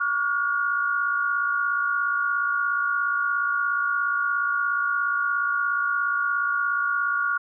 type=tone cluster; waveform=sine; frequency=1139 / 1418 / 1475 Hz; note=C#6 / F6 / F#6; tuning=+47 / +26 / -6 cents; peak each=-27 / -23 / -31 dBFS; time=0-7.38 s; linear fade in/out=10 ms; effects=none